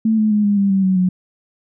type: tone with pitch steps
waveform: sine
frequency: 221.2 / 215.3 / 209.5 / 203.9 / 198.44 / 193.12 / 187.95 / 182.92 Hz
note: A3 / A3 / G#3 / G#3 / G3 / G3 / F#3 / F#3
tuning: +9 / -37 / +15 / -32 / +21 / -26 / +27 / -20 cents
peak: -12 dBFS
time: 0.05-1.09 s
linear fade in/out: 5 ms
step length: 130 ms
effects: none